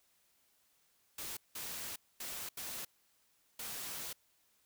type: noise bursts at uneven times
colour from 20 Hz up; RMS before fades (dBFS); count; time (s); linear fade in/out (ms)
white; -43; 5; 1.18-1.37 / 1.55-1.96 / 2.2-2.49 / 2.57-2.85 / 3.59-4.13; 5
effects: white hiss -73 dBFS RMS until 4.65 s